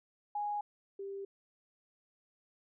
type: tone pair in turn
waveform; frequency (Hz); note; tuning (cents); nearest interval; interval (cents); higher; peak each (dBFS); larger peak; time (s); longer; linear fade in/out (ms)
sine; 828 / 394.4; G#5 / G4; -5 / +11; octave + minor second; 1284; first; -33 / -39; first; 0.35-0.61 / 0.99-1.25; neither; 5
effects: none